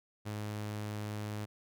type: tone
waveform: sawtooth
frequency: 105.3 Hz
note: G#2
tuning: 24 cents sharp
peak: -33 dBFS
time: 0.25-1.46 s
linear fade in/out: 20 ms
effects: none